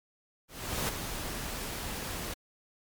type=noise with ADSR envelope; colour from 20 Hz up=pink; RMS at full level=-30 dBFS; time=0.48-2.34 s; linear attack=410 ms; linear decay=4 ms; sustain=-7 dB; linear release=7 ms; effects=MP3 96 kbps